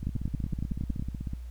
two click trains, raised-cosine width 5 ms, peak -18 / -22 dBFS, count 11 / 22, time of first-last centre 0.07-0.996 / 0.03-1.334 s, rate 10.8 / 16.1 Hz, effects added 60 Hz sine -37 dBFS peak until 1.5 s + pink hiss -62 dBFS RMS until 1.5 s

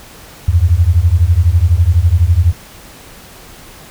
sine beating tone pair, 80.1 / 92.1 Hz, E2 / F#2, -49 / -7 cents, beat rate 12 Hz, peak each -10 dBFS, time 0.48-2.53 s, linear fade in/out 5 ms, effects pink hiss -37 dBFS RMS until 3.9 s

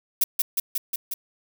violet noise with echo, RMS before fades -19 dBFS, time 0.21-0.24 s, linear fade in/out 5 ms, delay 180 ms, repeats 5, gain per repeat -2 dB, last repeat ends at 1.14 s, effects none

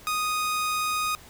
sawtooth tone, 1243 Hz, D#6, 2 cents flat, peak -21 dBFS, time 0.07-1.15 s, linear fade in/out 0 ms, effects pink hiss -49 dBFS RMS until 1.29 s

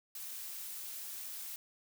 blue noise, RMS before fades -44 dBFS, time 0.15-1.56 s, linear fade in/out 2 ms, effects none

